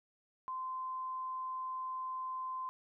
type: tone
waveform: sine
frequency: 1035 Hz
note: C6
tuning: 19 cents flat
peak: -37 dBFS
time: 0.48-2.69 s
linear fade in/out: 0 ms
effects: none